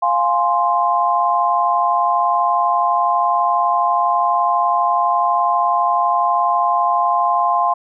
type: chord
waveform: sine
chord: F minor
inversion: none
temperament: equal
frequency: 698.5 / 830.6 / 1046.5 Hz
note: F5 / Ab5 / C6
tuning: 0 / 0 / 0 cents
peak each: -18 / -20 / -16 dBFS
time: 0.02-7.74 s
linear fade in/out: 10 ms
effects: none